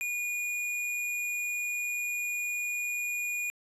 square tone, 2443 Hz, D#7, 32 cents flat, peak -31 dBFS, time 0.01-3.5 s, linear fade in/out 0 ms, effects resampled to 32000 Hz + 12-bit

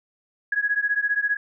sine beating tone pair, 1661.2 / 1676.2 Hz, G#6 / G#6, 0 / +16 cents, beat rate 15 Hz, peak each -23 / -24 dBFS, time 0.52-1.37 s, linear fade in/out 5 ms, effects none

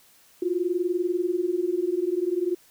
sine tone pair together, 343.4 / 363.8 Hz, F4 / F#4, -29 / -29 cents, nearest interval minor second, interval 100 cents, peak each -26 / -25 dBFS, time 0.42-2.55 s, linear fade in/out 5 ms, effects white hiss -57 dBFS RMS until 2.7 s

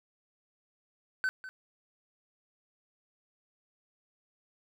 triangle tone with echo, 1523 Hz, F#6, 50 cents sharp, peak -25 dBFS, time 1.24-1.29 s, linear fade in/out 0 ms, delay 200 ms, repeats 1, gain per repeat -14 dB, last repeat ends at 1.49 s, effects none

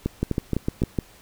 two click trains, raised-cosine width 3 ms, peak -10 / -9 dBFS, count 4 / 6, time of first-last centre 0.06-0.819 / 0.23-0.988 s, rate 3.95 / 6.6 Hz, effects pink hiss -51 dBFS RMS until 1.21 s

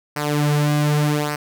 sawtooth tone with flanger, 148.2 Hz, D3, 16 cents sharp, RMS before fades -19 dBFS, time 0.16-1.36 s, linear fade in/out 5 ms, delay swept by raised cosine 0.28 to 4.58 ms, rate 0.85 Hz, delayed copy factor -0.7, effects none

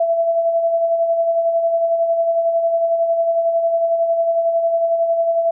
sine tone with tremolo, 668 Hz, E5, 23 cents sharp, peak -12 dBFS, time 0-5.51 s, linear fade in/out 5 ms, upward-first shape sine, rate 11 Hz, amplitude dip 45%, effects none

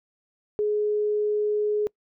sine tone, 420 Hz, G#4, 19 cents sharp, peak -21 dBFS, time 0.59-1.87 s, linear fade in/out 0 ms, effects noise-tail reverb RT60 0.1 s tail -25 dB re dry

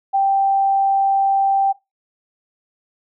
sine tone, 784 Hz, G5, in tune, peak -13 dBFS, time 0.13-1.73 s, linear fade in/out 20 ms, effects noise-tail reverb RT60 0.2 s tail -17 dB re dry

